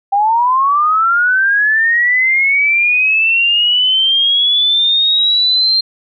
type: linear sweep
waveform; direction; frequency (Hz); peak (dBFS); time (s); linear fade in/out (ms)
sine; up; 784 to 4187; -9; 0.12-5.81; 10
effects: none